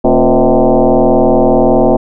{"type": "tone with frequency modulation", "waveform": "sine", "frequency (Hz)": 145.7, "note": "D3", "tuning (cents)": -13, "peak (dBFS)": -5, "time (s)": [0.04, 1.97], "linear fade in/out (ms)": 10, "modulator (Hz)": 125, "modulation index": 5.1, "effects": []}